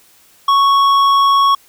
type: tone with hard clipping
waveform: sine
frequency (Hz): 1108.7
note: C#6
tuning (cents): 0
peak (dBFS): -10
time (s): 0.48-1.55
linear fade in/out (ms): 5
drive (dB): 8
effects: white hiss -49 dBFS RMS until 1.68 s